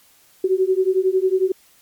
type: beating tone pair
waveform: sine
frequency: 370.9 / 381.9 Hz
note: F#4 / G4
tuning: +4 / -45 cents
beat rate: 11 Hz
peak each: -18 dBFS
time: 0.44-1.52 s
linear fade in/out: 5 ms
effects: white hiss -54 dBFS RMS until 1.81 s + MP3 96 kbps